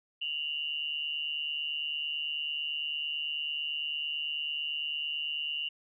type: tone pair together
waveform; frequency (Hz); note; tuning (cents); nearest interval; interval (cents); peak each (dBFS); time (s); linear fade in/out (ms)
sine; 2792 / 2941; F7 / F#7; -1 / -11; minor second; 90; -34 / -35; 0.21-5.69; 10
effects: none